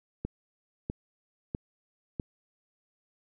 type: click train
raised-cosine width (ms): 3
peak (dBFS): -19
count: 4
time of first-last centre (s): 0.25-2.198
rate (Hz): 1.54
effects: none